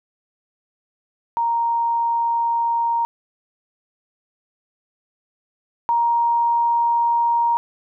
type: tone pair in turn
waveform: sine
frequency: 932.3 / 938.2 Hz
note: A#5 / A#5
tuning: 0 / +11 cents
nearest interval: unison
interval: 11 cents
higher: second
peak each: -17 / -15 dBFS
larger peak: second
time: 1.37-3.05 / 5.89-7.57 s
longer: neither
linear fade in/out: 0 ms
effects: none